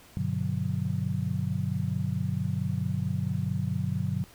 sine chord, G major seventh, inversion none, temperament just, 98 / 122.5 / 147 / 183.75 Hz, G2 / B2 / D3 / F#3, 0 / -14 / +2 / -12 cents, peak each -32 dBFS, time 0.17-4.24 s, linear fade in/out 0 ms, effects pink hiss -54 dBFS RMS until 4.34 s

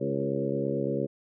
harmonic tone with a mistuned harmonic, 68.9 Hz, C#2, 10 cents flat, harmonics 2 / 3 / 4 / 5 / 6 / 7 / 8, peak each -34 / -34 / -34 / -34 / -34 / -34 / -34 dBFS, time 0-1.07 s, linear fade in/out 20 ms, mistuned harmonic 6, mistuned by -25 cents, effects none

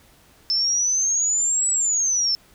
sine exponential two-way sweep, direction up then down, 5274 to 7900 to 5274 Hz, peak -18 dBFS, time 0.5-2.35 s, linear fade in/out 0 ms, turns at 1.7 s, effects pink hiss -54 dBFS RMS until 2.54 s

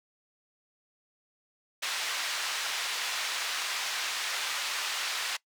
white band-pass noise, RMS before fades -33 dBFS, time 1.82-5.37 s, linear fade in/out 10 ms, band 970 to 4500 Hz, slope 12 dB/octave, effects noise-tail reverb RT60 0.1 s tail -21 dB re dry

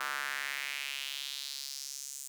square tone with high-pass filter sweep, 69.3 Hz, C#2, in tune, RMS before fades -39 dBFS, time 0-2.28 s, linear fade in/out 5 ms, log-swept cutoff 1300 to 7600 Hz, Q 2.7, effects none

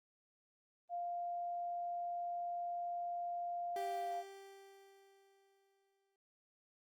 sine tone, 698.5 Hz, F5, in tune, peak -38 dBFS, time 0.89-4.24 s, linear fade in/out 50 ms
30% pulse tone with exponential decay, 392 Hz, G4, in tune, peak -40 dBFS, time 3.76-6.16 s, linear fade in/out 2 ms, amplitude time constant 520 ms
effects noise-tail reverb RT60 0.4 s tail -17 dB re dry + Opus 32 kbps

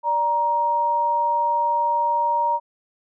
sine tone pair together, 586.7 / 940 Hz, D5 / A#5, -2 / +14 cents, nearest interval minor sixth, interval 816 cents, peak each -28 / -18 dBFS, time 0.03-2.6 s, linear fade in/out 50 ms, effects none

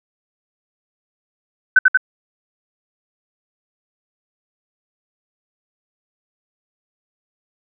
sine tone with echo, 1519 Hz, F#6, 45 cents sharp, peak -5 dBFS, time 1.76-1.79 s, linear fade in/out 5 ms, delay 92 ms, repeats 2, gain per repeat -2 dB, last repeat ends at 1.974 s, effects none

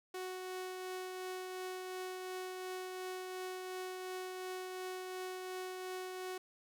sawtooth tone with tremolo, 370 Hz, F#4, in tune, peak -36 dBFS, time 0.14-6.38 s, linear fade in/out 5 ms, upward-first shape triangle, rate 2.8 Hz, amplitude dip 30%, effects none

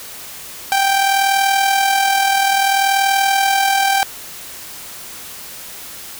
sawtooth tone with amplitude modulation, 784 Hz, G5, in tune, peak -7 dBFS, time 0.72-4.03 s, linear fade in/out 0 ms, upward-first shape sine, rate 40.6 Hz, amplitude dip 45%, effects white hiss -33 dBFS RMS until 6.19 s

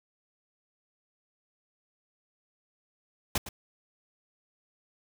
pink noise with echo, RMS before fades -27 dBFS, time 3.35-3.38 s, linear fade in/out 5 ms, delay 110 ms, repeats 1, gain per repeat -13 dB, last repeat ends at 3.49 s, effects none

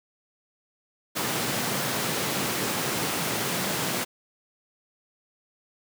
pink high-pass noise, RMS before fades -28 dBFS, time 1.15-4.05 s, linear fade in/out 20 ms, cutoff 130 Hz, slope 24 dB/octave, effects none

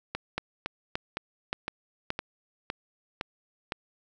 two click trains, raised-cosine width 0.3 ms, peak -15 / -13 dBFS, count 8 / 4, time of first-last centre 0.15-3.721 / 0.38-2.104 s, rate 1.96 / 1.74 Hz, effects none

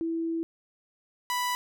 sine / sawtooth tone pair in turn, 329.6 / 987.7 Hz, E4 / B5, 0 / 0 cents, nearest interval octave + perfect fifth, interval 1900 cents, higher second, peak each -27 / -23 dBFS, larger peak second, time 0.01-0.43 / 1.3-1.55 s, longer first, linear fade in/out 0 ms, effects none

